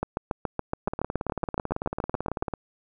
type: two click trains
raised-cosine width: 1 ms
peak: -12 / -15 dBFS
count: 18 / 31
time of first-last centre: 0.03-2.424 / 0.88-2.537 s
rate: 7.1 / 18.1 Hz
effects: none